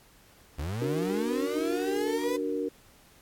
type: linear sweep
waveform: 35% pulse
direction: up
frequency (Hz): 64.9 to 506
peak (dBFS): -29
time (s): 0.58-2.37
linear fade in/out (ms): 10
type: chord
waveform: sine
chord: D augmented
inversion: none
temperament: equal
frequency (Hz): 293.7 / 370 / 466.2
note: D4 / F#4 / A#4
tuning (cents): 0 / 0 / 0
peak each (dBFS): -32 / -34 / -31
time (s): 0.81-2.69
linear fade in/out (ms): 10
effects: pink hiss -58 dBFS RMS until 3.21 s + AAC 64 kbps